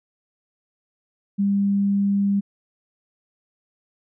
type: tone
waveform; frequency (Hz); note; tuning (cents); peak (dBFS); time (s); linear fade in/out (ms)
sine; 199.7; G3; +32; -17; 1.38-2.41; 20
effects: none